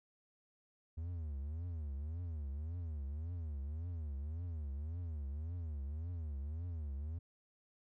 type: tone with vibrato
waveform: triangle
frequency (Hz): 77.78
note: D#2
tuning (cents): 0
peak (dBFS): -37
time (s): 0.97-7.19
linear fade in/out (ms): 10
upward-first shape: triangle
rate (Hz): 1.8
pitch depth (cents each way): 250
effects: none